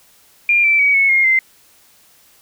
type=tone with pitch steps; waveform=sine; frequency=2400 / 2332 / 2265 / 2201 / 2138 / 2077 Hz; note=D7 / D7 / C#7 / C#7 / C7 / C7; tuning=+37 / -13 / +37 / -13 / +37 / -13 cents; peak=-10 dBFS; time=0.49-1.39 s; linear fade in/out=2 ms; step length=150 ms; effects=white hiss -51 dBFS RMS until 2.41 s